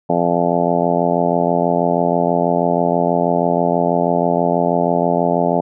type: harmonic tone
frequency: 86.2 Hz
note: F2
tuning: 22 cents flat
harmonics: 2 / 3 / 4 / 5 / 6 / 7 / 8 / 9 / 10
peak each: -21 / -22 / -25 / -22 / -25 / -20 / -20 / -25 / -24 dBFS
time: 0.09-5.61 s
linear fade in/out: 10 ms
effects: none